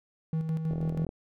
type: tone with tremolo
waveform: triangle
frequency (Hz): 160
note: D#3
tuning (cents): +49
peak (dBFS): -24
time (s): 0.33-1.05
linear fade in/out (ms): 2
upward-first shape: square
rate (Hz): 6.2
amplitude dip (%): 45
type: click train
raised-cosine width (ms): 2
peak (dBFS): -24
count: 17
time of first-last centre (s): 0.71-1.091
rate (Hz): 42
effects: none